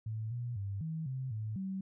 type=tone with pitch steps; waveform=sine; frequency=109.9 / 120.6 / 99.2 / 160.2 / 131 / 108.5 / 191.4 Hz; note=A2 / B2 / G2 / E3 / C3 / A2 / G3; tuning=-2 / -41 / +21 / -49 / +2 / -24 / -41 cents; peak=-35 dBFS; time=0.06-1.81 s; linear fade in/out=5 ms; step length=250 ms; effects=none